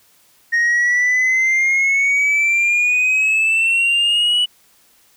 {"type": "exponential sweep", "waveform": "sine", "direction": "up", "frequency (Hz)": [1858, 2960], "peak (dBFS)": -10, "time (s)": [0.52, 4.46], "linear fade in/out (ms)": 20, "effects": ["tanh soft clip ceiling -12 dBFS", "white hiss -54 dBFS RMS until 5.16 s"]}